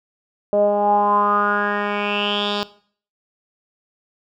10% pulse tone with low-pass filter sweep, 205.3 Hz, G#3, 20 cents flat, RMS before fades -19 dBFS, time 0.53-2.63 s, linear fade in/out 0 ms, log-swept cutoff 570 to 4200 Hz, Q 7.1, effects noise-tail reverb RT60 0.5 s tail -18 dB re dry

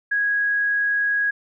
sine tone, 1655 Hz, G#6, 6 cents flat, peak -18 dBFS, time 0.11-1.31 s, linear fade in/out 10 ms, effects none

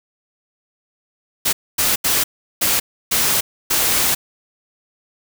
white noise bursts at uneven times, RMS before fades -17 dBFS, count 6, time 1.45-1.53 / 1.78-1.96 / 2.04-2.24 / 2.61-2.8 / 3.11-3.41 / 3.7-4.15 s, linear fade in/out 10 ms, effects none

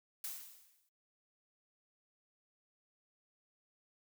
blue noise with exponential decay, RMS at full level -40 dBFS, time 0.24-0.89 s, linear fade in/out 2 ms, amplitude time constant 140 ms, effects noise-tail reverb RT60 0.1 s tail -18 dB re dry

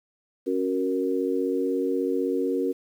sine chord, F# major, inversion second, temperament equal with one note detuned, 275 / 370 / 466.2 Hz, C#4 / F#4 / A#4, -14 / 0 / 0 cents, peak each -27 dBFS, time 0.46-2.73 s, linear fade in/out 20 ms, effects 9-bit

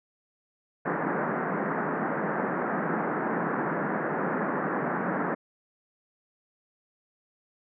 pink band-pass noise, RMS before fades -29 dBFS, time 0.85-5.35 s, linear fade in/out 10 ms, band 160 to 1800 Hz, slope 48 dB/octave, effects none

